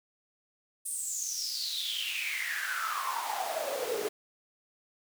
pink noise with high-pass filter sweep, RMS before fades -34 dBFS, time 0.85-4.09 s, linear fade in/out 10 ms, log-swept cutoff 9400 to 390 Hz, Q 9.3, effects none

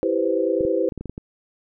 sine chord, C major seventh, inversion first, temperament equal with one note detuned, 330.6 / 392 / 493.9 / 523.3 Hz, E4 / G4 / B4 / C5, +5 / 0 / 0 / 0 cents, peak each -24 dBFS, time 0.03-0.89 s, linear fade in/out 0 ms
clicks, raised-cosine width 3 ms, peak -19 dBFS, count 8, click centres 0.608 / 0.651 / 0.922 / 0.977 / 1.01 / 1.057 / 1.096 / 1.179 s
effects none

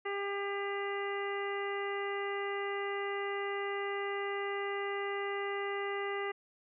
harmonic tone, 400 Hz, G4, 35 cents sharp, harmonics 1 / 2 / 3 / 4 / 5 / 6 / 7, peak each -36 / -42 / -42 / -48 / -40 / -53 / -48 dBFS, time 0.05-6.32 s, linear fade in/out 10 ms, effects none

